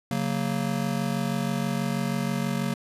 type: chord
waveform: square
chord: F# major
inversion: second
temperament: just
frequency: 138.75 / 185 / 231.2 Hz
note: C#3 / F#3 / A#3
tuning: +2 / 0 / -14 cents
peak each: -31 / -30 / -30 dBFS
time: 0.11-2.74 s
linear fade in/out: 2 ms
effects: resampled to 32000 Hz